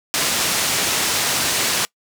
white low-pass noise, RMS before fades -20 dBFS, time 0.14-1.85 s, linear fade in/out 0 ms, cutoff 8100 Hz, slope 12 dB/octave, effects noise-tail reverb RT60 0.1 s tail -24 dB re dry + high-pass 80 Hz 12 dB/octave

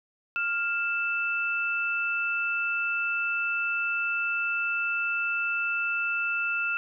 sine tone pair together, 1400 / 2645 Hz, F6 / E7, +4 / +5 cents, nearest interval major seventh, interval 1101 cents, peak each -28 dBFS, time 0.36-6.77 s, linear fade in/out 0 ms, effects none

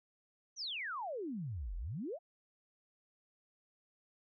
sine exponential two-way sweep, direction down then up, 6272 to 39.25 to 750 Hz, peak -38 dBFS, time 0.56-2.19 s, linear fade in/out 50 ms, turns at 1.76 s, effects none

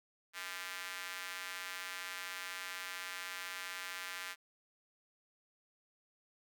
square tone with high-pass filter, 92.1 Hz, F#2, 7 cents flat, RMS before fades -44 dBFS, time 0.33-4.36 s, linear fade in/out 50 ms, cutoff 1700 Hz, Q 1.5, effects none

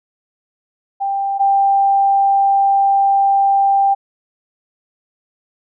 sine tone pair in turn, 790 / 790 Hz, G5 / G5, +13 / +13 cents, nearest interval unison, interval 0 cents, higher neither, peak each -16 / -10 dBFS, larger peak second, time 1-1.39 / 1.39-3.95 s, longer second, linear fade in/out 20 ms, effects none

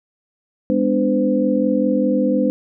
sine tone cluster, 205.4 / 250.9 / 295.4 / 510 Hz, G#3 / B3 / D4 / C5, -19 / +28 / +10 / -44 cents, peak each -20 dBFS, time 0.7-2.5 s, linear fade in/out 0 ms, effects none

